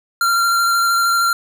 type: tone with vibrato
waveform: square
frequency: 1378 Hz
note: F6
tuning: 24 cents flat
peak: -14 dBFS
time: 0.21-1.33 s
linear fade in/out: 2 ms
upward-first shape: square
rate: 13 Hz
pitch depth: 10 cents each way
effects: none